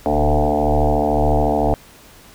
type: tone with frequency modulation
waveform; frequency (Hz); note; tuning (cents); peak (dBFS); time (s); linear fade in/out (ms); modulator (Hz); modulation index
sine; 370; F#4; 0; -13; 0.06-1.74; 0; 73.8; 5.8
effects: pink hiss -45 dBFS RMS until 2.34 s